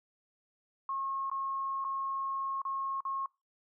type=tone with dropouts; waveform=sine; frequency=1084 Hz; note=C#6; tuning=39 cents flat; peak=-32 dBFS; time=0.89-3.26 s; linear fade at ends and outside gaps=2 ms; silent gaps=1.299-1.314 / 1.843-1.848 / 2.618-2.651 / 3.006-3.051 s; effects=noise-tail reverb RT60 0.3 s tail -25 dB re dry